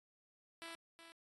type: tone with echo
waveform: 5% pulse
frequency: 332 Hz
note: E4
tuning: 12 cents sharp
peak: -36 dBFS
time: 0.62-0.75 s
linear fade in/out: 0 ms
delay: 370 ms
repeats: 1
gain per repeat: -9 dB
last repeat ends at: 1.12 s
effects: AAC 32 kbps